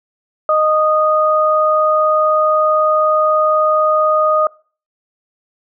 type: tone pair together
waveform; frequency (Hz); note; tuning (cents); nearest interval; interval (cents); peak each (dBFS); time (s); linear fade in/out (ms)
sine; 618.5 / 1237; D#5 / D#6; -10 / -10; octave; 1200; -13; 0.49-4.47; 2
effects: noise-tail reverb RT60 0.4 s tail -24 dB re dry